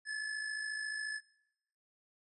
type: tone with amplitude modulation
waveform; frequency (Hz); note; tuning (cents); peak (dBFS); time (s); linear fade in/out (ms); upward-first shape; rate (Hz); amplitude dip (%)
square; 1723; A6; -37; -35; 0.05-1.21; 50; sine; 54.2; 50
effects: noise-tail reverb RT60 1.0 s tail -25 dB re dry + resampled to 24000 Hz